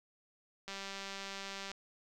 click train, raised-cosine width 0.2 ms, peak -26 dBFS, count 204, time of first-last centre 0.68-1.716 s, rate 196 Hz, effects none

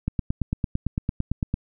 click train, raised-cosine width 5 ms, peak -11 dBFS, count 14, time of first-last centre 0.08-1.541 s, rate 8.9 Hz, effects none

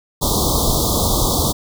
pink band-stop noise, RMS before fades -17 dBFS, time 0.21-1.53 s, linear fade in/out 20 ms, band 1200 to 3400 Hz, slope 96 dB/octave, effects none

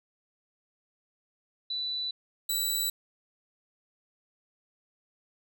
sine / 15% pulse tone pair in turn, 3973 / 3948 Hz, B7 / B7, +10 / -1 cents, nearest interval unison, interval 11 cents, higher first, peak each -30 / -20 dBFS, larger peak second, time 1.7-2.11 / 2.49-2.9 s, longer neither, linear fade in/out 5 ms, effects none

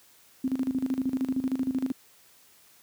sine tone with tremolo, 261.6 Hz, C4, in tune, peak -23 dBFS, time 0.44-1.92 s, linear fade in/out 5 ms, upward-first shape square, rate 13 Hz, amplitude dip 75%, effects white hiss -58 dBFS RMS until 2.82 s + high-pass 60 Hz 12 dB/octave

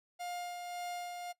45% pulse tone with tremolo, 707 Hz, F5, 21 cents sharp, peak -38 dBFS, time 0.19-1.33 s, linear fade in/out 20 ms, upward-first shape sine, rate 1.8 Hz, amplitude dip 35%, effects noise-tail reverb RT60 0.1 s tail -19 dB re dry + resampled to 32000 Hz

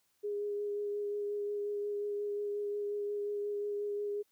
sine tone with vibrato, 411 Hz, G#4, 18 cents flat, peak -33 dBFS, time 0.23-4.23 s, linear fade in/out 20 ms, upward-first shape sine, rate 5.6 Hz, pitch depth 13 cents each way, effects white hiss -75 dBFS RMS until 4.31 s + high-pass 60 Hz 12 dB/octave

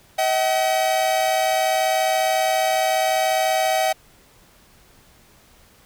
45% pulse tone pair together, 638 / 758.7 Hz, D#5 / F#5, +43 / +43 cents, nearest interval minor third, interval 300 cents, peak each -21 / -20 dBFS, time 0.18-3.93 s, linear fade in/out 10 ms, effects pink hiss -53 dBFS RMS until 5.85 s

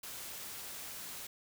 white noise, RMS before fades -45 dBFS, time 0.03-1.27 s, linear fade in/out 5 ms, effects none

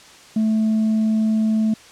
sine tone with tanh clipping, 218.6 Hz, A3, 11 cents flat, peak -16 dBFS, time 0.36-1.74 s, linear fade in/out 5 ms, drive 1 dB, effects white hiss -45 dBFS RMS until 1.91 s + low-pass 7000 Hz 12 dB/octave

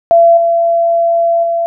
sine tone with level steps, 676 Hz, E5, 43 cents sharp, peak -3 / -8 / -11 dBFS, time 0.11-1.66 s, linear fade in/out 0 ms, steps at 0.37 / 1.43 s, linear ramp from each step 5 ms, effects none

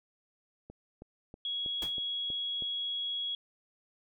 click train, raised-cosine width 2 ms, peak -33 dBFS, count 7, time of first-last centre 0.7-2.623 s, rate 3.12 Hz
sine tone, 3328 Hz, G#7, 3 cents sharp, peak -32 dBFS, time 1.45-3.35 s, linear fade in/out 2 ms
pink noise with exponential decay, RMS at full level -38 dBFS, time 1.82-1.96 s, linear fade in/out 2 ms, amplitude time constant 30 ms
effects none

